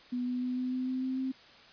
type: tone with pitch steps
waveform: sine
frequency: 246.9 / 249 / 251.2 / 253.4 / 255.6 / 257.8 / 260.1 / 262.3 Hz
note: B3 / B3 / B3 / B3 / C4 / C4 / C4 / C4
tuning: 0 / +14 / +30 / +45 / -40 / -26 / -10 / +4 cents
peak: -30 dBFS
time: 0.12-1.32 s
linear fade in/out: 10 ms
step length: 150 ms
effects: white hiss -55 dBFS RMS until 1.72 s + resampled to 11025 Hz